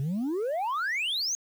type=exponential sweep; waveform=sine; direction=up; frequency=130 to 6645 Hz; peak=-24 dBFS; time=0-1.35 s; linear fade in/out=0 ms; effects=tanh soft clip ceiling -26 dBFS + 9-bit